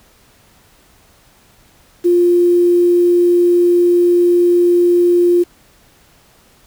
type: tone with quantisation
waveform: sine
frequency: 350.5 Hz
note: F4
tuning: 6 cents sharp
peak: -8 dBFS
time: 2.04-5.44 s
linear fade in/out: 20 ms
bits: 6
effects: pink hiss -50 dBFS RMS until 6.66 s